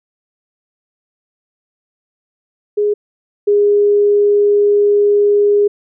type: tone pair in turn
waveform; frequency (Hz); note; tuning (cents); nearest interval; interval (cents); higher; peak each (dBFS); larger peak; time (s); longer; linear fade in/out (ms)
sine; 415.3 / 410.5; G#4 / G#4; 0 / -20; unison; 20; first; -11 / -8; second; 2.77-2.94 / 3.47-5.68; second; 10
effects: none